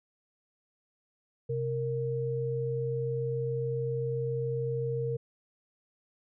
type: tone pair together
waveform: sine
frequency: 130.12 / 463.7 Hz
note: C3 / A#4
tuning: -9 / -9 cents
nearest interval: octave + minor seventh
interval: 2200 cents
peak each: -32 / -31 dBFS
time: 1.49-5.17 s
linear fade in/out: 10 ms
effects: none